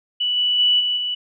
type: tone with level steps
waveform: sine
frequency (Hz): 2959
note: F#7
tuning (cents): -1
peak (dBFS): -18 / -16 / -13 / -18 / -21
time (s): 0.2-1.15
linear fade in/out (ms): 10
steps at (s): 0.36 / 0.58 / 0.79 / 0.96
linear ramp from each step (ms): 20
effects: none